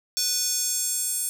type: tone with high-pass filter sweep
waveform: square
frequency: 493.9 Hz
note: B4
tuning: in tune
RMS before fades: -26 dBFS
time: 0.17-1.29 s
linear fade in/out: 0 ms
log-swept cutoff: 5400 to 8900 Hz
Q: 2.9
effects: none